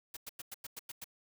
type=noise bursts; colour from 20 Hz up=white; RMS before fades=-44 dBFS; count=8; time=0.14-1.043 s; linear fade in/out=5 ms; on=28 ms; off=97 ms; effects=none